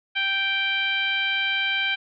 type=tone with frequency modulation; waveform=sine; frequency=2349 Hz; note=D7; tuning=in tune; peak=-21 dBFS; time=0.15-1.96 s; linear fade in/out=20 ms; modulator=783 Hz; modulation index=1.3; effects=none